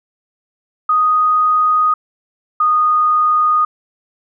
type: tone pair in turn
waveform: sine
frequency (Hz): 1244.5 / 1233.8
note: D#6 / D#6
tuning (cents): 0 / -15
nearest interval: unison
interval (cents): 15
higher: first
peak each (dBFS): -10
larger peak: neither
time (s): 0.89-1.94 / 2.6-3.65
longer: neither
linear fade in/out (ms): 5
effects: none